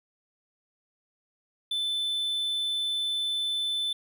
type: tone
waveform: triangle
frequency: 3520 Hz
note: A7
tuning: in tune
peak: -25 dBFS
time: 1.71-3.93 s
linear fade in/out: 5 ms
effects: none